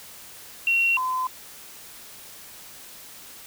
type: tone pair in turn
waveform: sine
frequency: 2736 / 1022.8 Hz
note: F7 / C6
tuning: -36 / -40 cents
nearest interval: octave + perfect fourth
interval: 1704 cents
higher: first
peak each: -18 / -23 dBFS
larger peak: first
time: 0.67-0.97 / 0.97-1.27 s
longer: neither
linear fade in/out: 2 ms
effects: white hiss -44 dBFS RMS until 3.46 s